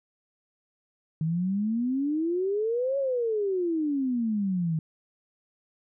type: exponential two-way sweep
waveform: sine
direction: up then down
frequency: 154.7 to 560 to 154.7 Hz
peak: -24 dBFS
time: 1.21-4.79 s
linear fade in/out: 2 ms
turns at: 2.98 s
effects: none